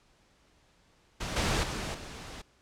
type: noise with level steps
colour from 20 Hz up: pink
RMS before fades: -35 / -28 / -35 / -43 dBFS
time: 1.2-2.42 s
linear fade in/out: 10 ms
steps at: 1.36 / 1.63 / 1.94 s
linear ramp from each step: 5 ms
effects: pink hiss -65 dBFS RMS until 2.61 s + low-pass 7000 Hz 12 dB/octave